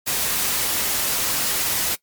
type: noise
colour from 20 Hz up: white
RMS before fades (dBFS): -22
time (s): 0.06-1.96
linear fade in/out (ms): 20
effects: noise-tail reverb RT60 0.1 s tail -20 dB re dry + MP3 96 kbps